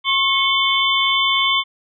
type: tone cluster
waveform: sine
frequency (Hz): 1084 / 2189 / 3092 / 3491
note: C#6 / C#7 / G7 / A7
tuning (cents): -39 / -22 / -24 / -14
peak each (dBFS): -20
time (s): 0.04-1.64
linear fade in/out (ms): 50
effects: none